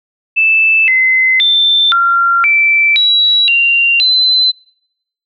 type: tone with pitch steps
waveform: sine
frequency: 2636 / 2051 / 3556 / 1379 / 2330 / 3899 / 2769 / 4045 Hz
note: E7 / C7 / A7 / F6 / D7 / B7 / F7 / B7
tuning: -1 / -35 / +18 / -22 / -14 / -23 / -15 / +41 cents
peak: -7 dBFS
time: 0.36-4.52 s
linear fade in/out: 20 ms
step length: 520 ms
effects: noise-tail reverb RT60 0.8 s tail -26 dB re dry